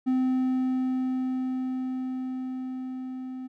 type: tone with level ramp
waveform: triangle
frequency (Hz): 257.6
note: C4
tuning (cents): -27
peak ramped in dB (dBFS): -19 to -32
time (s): 0.06-3.48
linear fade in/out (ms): 20
effects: none